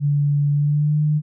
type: tone with pitch glide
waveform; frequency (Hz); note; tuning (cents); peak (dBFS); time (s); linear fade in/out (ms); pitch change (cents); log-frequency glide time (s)
sine; 144.5 to 150.98; D3 to D3; -28 to +48; -15; 0-1.22; 50; +76; 0.52-0.99
effects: none